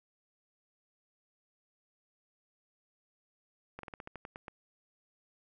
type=slowing click train; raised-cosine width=0.5 ms; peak=-28 dBFS; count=10; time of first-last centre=3.79-4.482 s; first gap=43 ms; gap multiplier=1.14; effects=none